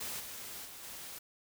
white noise with level steps, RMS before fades -40 / -45 / -49 / -46 dBFS, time 0-1.19 s, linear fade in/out 10 ms, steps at 0.19 / 0.64 / 0.82 s, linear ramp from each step 20 ms, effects none

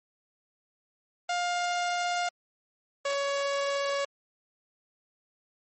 sawtooth tone pair in turn, 706 / 560.4 Hz, F5 / C#5, +19 / +19 cents, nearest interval major third, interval 400 cents, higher first, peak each -23 dBFS, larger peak neither, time 1.29-2.29 / 3.05-4.05 s, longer neither, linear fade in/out 5 ms, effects MP3 32 kbps

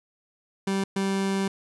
30% pulse tone bursts at uneven times, 194.6 Hz, G3, 12 cents flat, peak -21 dBFS, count 2, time 0.67-0.84 / 0.96-1.48 s, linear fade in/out 5 ms, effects resampled to 24000 Hz

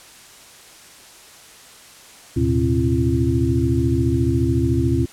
sine tone cluster, 77.7 / 112.8 / 126.8 / 266.8 / 340.2 Hz, D#2 / A2 / B2 / C4 / F4, -2 / +44 / +46 / +34 / -45 cents, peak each -22 dBFS, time 2.36-5.06 s, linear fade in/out 10 ms, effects white hiss -44 dBFS RMS until 5.12 s + low-pass 10000 Hz 12 dB/octave

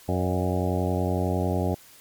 harmonic tone with a mistuned harmonic, 90.9 Hz, F#2, 30 cents flat, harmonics 1 / 2 / 3 / 4 / 5 / 6 / 7 / 8 / 9, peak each -26 / -29 / -31 / -32 / -33 / -34 / -34 / -35 / -36 dBFS, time 0.08-1.75 s, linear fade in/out 10 ms, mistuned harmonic 6, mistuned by +64 cents, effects white hiss -51 dBFS RMS until 2 s + MP3 96 kbps

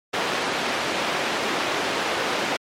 pink band-pass noise, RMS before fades -25 dBFS, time 0.13-2.57 s, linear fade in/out 10 ms, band 350 to 3700 Hz, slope 12 dB/octave, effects MP3 64 kbps

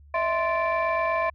sine tone cluster, 610 / 658 / 1044 / 1752 / 2342 Hz, D#5 / E5 / C6 / A6 / D7, -34 / -3 / -4 / -8 / -5 cents, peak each -33 / -25 / -25 / -32 / -31 dBFS, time 0.14-1.3 s, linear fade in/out 5 ms, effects tanh soft clip ceiling -15 dBFS + added 72 Hz sine -48 dBFS peak until 1.34 s

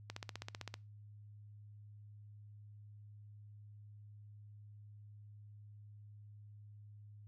click train, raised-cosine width 0.2 ms, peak -26 dBFS, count 11, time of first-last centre 0.1-0.741 s, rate 15.6 Hz, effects noise-tail reverb RT60 0.3 s tail -24 dB re dry + added 104 Hz sine -53 dBFS peak until 7.27 s

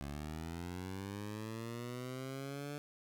15% pulse linear sweep, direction up, 69.3 to 146.83 Hz, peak -35 dBFS, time 0.01-2.78 s, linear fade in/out 0 ms, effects none

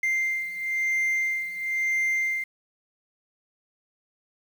sine beating tone pair, 2093 / 2094 Hz, C7 / C7, 0 / +1 cents, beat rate 1 Hz, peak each -23 / -27 dBFS, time 0.03-2.44 s, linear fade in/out 5 ms, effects tanh soft clip ceiling -21 dBFS + 8-bit

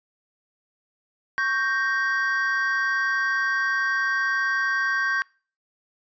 triangle chord, G diminished, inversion second, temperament equal, 1108.7 / 1568 / 1864.7 Hz, Db6 / G6 / Bb6, 0 / 0 / 0 cents, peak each -27 / -21 / -27 dBFS, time 1.38-5.22 s, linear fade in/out 0 ms, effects noise-tail reverb RT60 0.4 s tail -25 dB re dry + resampled to 16000 Hz

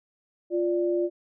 sine tone pair together, 349.2 / 587.3 Hz, F4 / D5, 0 / 0 cents, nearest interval major sixth, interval 900 cents, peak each -23 / -29 dBFS, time 0.5-1.1 s, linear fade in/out 50 ms, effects none

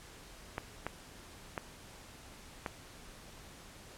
clicks, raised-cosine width 0.5 ms, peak -20 dBFS, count 4, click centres 0.581 / 0.866 / 1.578 / 2.662 s, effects pink hiss -53 dBFS RMS until 3.97 s + low-pass 11000 Hz 12 dB/octave

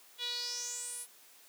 sawtooth tone with band-pass filter sweep, 485.7 Hz, B4, 29 cents flat, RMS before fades -39 dBFS, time 0.18-1.07 s, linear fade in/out 50 ms, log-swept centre 3400 to 11000 Hz, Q 6.5, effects white hiss -59 dBFS RMS until 1.48 s + high-pass 300 Hz 12 dB/octave

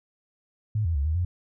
sine tone with pitch steps, 107.2 / 83.1 / 70 / 78.4 / 88.6 Hz, A2 / E2 / C#2 / D#2 / F2, -45 / +15 / +18 / +14 / +25 cents, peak -22 dBFS, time 0.75-1.25 s, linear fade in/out 5 ms, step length 100 ms, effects none

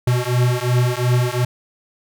square beating tone pair, 122.1 / 124.9 Hz, B2 / B2, -19 / +20 cents, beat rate 2.8 Hz, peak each -19 dBFS, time 0.07-1.45 s, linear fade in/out 5 ms, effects none

